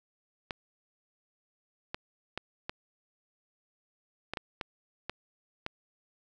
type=clicks; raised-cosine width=0.3 ms; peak=-18 dBFS; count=9; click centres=0.508 / 1.945 / 2.376 / 2.695 / 4.336 / 4.372 / 4.612 / 5.096 / 5.664 s; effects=none